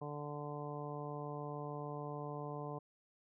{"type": "harmonic tone", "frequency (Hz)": 146.9, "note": "D3", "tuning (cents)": 1, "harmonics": [1, 2, 3, 4, 5, 6, 7], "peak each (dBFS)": [-45, -50, -47, -50, -50, -53, -50], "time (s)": [0.01, 2.79], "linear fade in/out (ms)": 10, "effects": []}